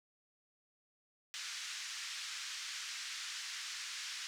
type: band-pass noise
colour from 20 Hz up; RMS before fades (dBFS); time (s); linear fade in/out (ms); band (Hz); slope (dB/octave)
white; -44; 1.34-4.27; 0; 1400 to 6400; 24
effects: none